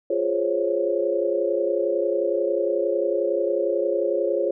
sine chord, Db major seventh, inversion first, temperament equal, 349.2 / 415.3 / 523.3 / 554.4 Hz, F4 / Ab4 / C5 / Db5, 0 / 0 / 0 / 0 cents, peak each -26 / -26 / -27 / -24 dBFS, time 0.1-4.51 s, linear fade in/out 5 ms, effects none

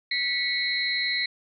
sine tone cluster, 1961 / 2206 / 3926 / 4174 Hz, B6 / C#7 / B7 / C8, -13 / -9 / -11 / -5 cents, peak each -29 / -29 / -31 / -29 dBFS, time 0.11-1.26 s, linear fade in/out 5 ms, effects none

